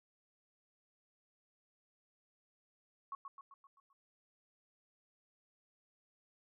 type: tone with echo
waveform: sine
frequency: 1105 Hz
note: C#6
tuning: 6 cents flat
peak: -40 dBFS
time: 3.12-3.15 s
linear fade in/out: 2 ms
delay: 130 ms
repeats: 6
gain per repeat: -5 dB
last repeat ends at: 3.93 s
effects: none